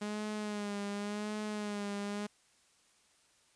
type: tone with vibrato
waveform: sawtooth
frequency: 207.3 Hz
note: G#3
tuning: 3 cents flat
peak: -32 dBFS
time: 0.01-2.27 s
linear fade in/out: 10 ms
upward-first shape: sine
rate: 0.9 Hz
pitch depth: 43 cents each way
effects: white hiss -68 dBFS RMS until 3.55 s + resampled to 22050 Hz